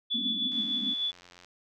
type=tone with tremolo; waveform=sine; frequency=3445 Hz; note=A7; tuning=37 cents flat; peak=-26 dBFS; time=0.1-1.12 s; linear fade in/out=20 ms; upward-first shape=sine; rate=6.6 Hz; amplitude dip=40%
type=band-pass noise; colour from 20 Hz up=pink; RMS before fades=-38 dBFS; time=0.14-0.94 s; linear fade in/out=2 ms; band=200 to 290 Hz; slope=96 dB/octave
type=click train; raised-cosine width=0.2 ms; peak=-34 dBFS; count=83; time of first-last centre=0.52-1.447 s; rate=88.5 Hz
effects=none